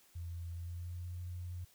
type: tone with pitch glide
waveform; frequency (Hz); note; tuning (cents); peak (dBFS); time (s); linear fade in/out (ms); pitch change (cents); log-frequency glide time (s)
sine; 85.3 to 88.77; F2 to F2; -40 to +29; -40; 0.15-1.65; 10; +69; 0.51-1.13
effects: white hiss -66 dBFS RMS until 1.74 s